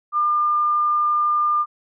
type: tone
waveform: sine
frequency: 1202 Hz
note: D6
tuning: 40 cents sharp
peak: -16 dBFS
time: 0.12-1.66 s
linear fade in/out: 50 ms
effects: none